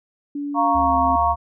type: tone with pitch glide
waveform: sine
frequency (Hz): 287.3 to 263.5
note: D4 to C4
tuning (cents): -38 to +12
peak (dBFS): -24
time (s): 0.35-1.16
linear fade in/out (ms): 5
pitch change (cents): -150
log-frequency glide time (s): 0.67-0.96
type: chord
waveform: sine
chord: Bb minor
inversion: second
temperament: equal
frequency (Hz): 698.5 / 932.3 / 1108.7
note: F5 / Bb5 / Db6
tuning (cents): 0 / 0 / 0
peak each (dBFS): -20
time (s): 0.54-1.36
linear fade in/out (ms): 50
type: tone with vibrato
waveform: triangle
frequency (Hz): 73.42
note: D2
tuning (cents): 0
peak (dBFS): -25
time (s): 0.74-1.36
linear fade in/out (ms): 20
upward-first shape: square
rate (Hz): 17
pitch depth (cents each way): 15
effects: none